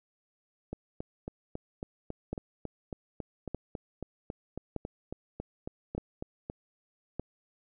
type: two click trains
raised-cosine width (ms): 2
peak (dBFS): -20 / -23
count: 5 / 22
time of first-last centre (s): 2.33-7.196 / 0.73-6.499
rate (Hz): 0.822 / 3.64
effects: none